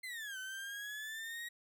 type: exponential two-way sweep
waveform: 35% pulse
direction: down then up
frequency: 2093 to 1514 to 1903 Hz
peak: -40 dBFS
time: 0.03-1.49 s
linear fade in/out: 10 ms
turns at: 0.38 s
effects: none